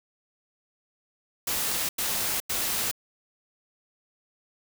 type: noise bursts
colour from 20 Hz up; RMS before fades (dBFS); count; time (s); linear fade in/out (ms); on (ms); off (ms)
white; -28; 3; 1.47-2.914; 5; 420; 92
effects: none